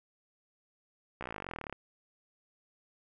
slowing click train, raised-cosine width 0.5 ms, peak -24 dBFS, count 25, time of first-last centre 1.21-1.726 s, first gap 15 ms, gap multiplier 1.03, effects none

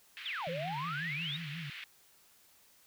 pink band-pass noise, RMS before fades -46 dBFS, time 0.17-1.84 s, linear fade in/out 0 ms, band 1900 to 3200 Hz, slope 24 dB/octave
sine exponential two-way sweep, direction down then up, 3890 to 493.9 to 3890 Hz, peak -36 dBFS, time 0.25-1.37 s, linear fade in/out 10 ms, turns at 0.5 s
sine tone with vibrato, 155.56 Hz, D#3, in tune, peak -40 dBFS, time 0.47-1.7 s, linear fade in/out 2 ms, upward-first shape sine, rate 5.6 Hz, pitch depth 150 cents each way
effects white hiss -64 dBFS RMS until 2.86 s

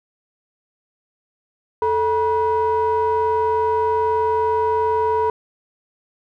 triangle ring-modulated tone, 261.6 Hz, C4, in tune, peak -11 dBFS, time 1.82-5.3 s, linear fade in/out 2 ms, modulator 701 Hz, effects none

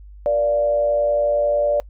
sine tone with frequency modulation, 584 Hz, D5, 10 cents flat, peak -15 dBFS, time 0.26-1.8 s, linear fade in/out 0 ms, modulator 111 Hz, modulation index 0.46, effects noise-tail reverb RT60 0.1 s tail -25 dB re dry + added 50 Hz sine -38 dBFS peak until 1.89 s

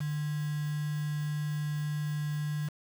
sine tone with quantisation, 149.7 Hz, D3, 33 cents sharp, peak -30 dBFS, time 0-2.69 s, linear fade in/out 10 ms, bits 7, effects none

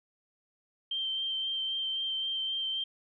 sine tone with vibrato, 3139 Hz, G7, 2 cents sharp, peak -30 dBFS, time 0.91-2.84 s, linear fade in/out 5 ms, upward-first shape sine, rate 3.8 Hz, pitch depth 14 cents each way, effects none

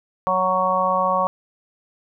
harmonic tone, 185.6 Hz, F#3, 6 cents sharp, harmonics 1 / 3 / 4 / 5 / 6, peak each -31 / -23 / -25 / -24 / -20 dBFS, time 0.27-1.27 s, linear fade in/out 0 ms, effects none

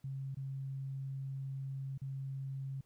sine tone with dropouts, 135.3 Hz, C#3, 42 cents flat, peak -38 dBFS, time 0.04-2.81 s, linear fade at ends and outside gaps 5 ms, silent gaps 0.347-0.369 / 1.978-2.016 s, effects pink hiss -75 dBFS RMS until 2.85 s

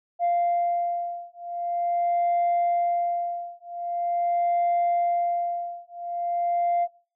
sine beating tone pair, 695 / 695.44 Hz, F5 / F5, -9 / -7 cents, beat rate 0.44 Hz, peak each -24 dBFS, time 0.19-6.88 s, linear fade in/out 50 ms, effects noise-tail reverb RT60 0.4 s tail -20 dB re dry + tanh soft clip ceiling -17 dBFS

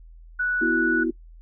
sine tone, 1476 Hz, F#6, 5 cents flat, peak -21 dBFS, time 0.39-1.04 s, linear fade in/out 10 ms
sine chord, B suspended fourth, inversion none, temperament just, 246.9 / 329.3 / 370.4 Hz, B3 / E4 / F#4, 0 / -2 / +2 cents, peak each -27 / -23 / -28 dBFS, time 0.61-1.11 s, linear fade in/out 10 ms
effects noise-tail reverb RT60 0.1 s tail -20 dB re dry + added 41 Hz sine -43 dBFS peak until 1.41 s

